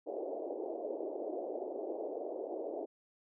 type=band-pass noise; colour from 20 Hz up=pink; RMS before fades=-40 dBFS; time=0.06-2.86 s; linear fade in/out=20 ms; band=320 to 690 Hz; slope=48 dB/octave; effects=none